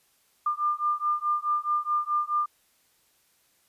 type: beating tone pair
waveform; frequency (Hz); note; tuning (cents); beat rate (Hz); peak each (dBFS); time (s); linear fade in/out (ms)
sine; 1198 / 1202.7; D6 / D6; +34 / +41; 4.7; -27; 0.46-2.46; 5
effects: white hiss -66 dBFS RMS until 3.68 s + resampled to 32000 Hz